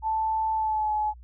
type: tone with pitch glide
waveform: sine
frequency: 880 to 851 Hz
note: A5 to G#5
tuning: 0 to +42 cents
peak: -23 dBFS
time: 0.02-1.14 s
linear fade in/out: 50 ms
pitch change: -58 cents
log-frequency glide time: 0.54-0.92 s
effects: added 60 Hz sine -44 dBFS peak until 1.23 s